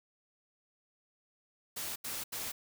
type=noise bursts; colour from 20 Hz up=white; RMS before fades=-39 dBFS; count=3; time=1.76-2.52 s; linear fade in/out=10 ms; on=200 ms; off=80 ms; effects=none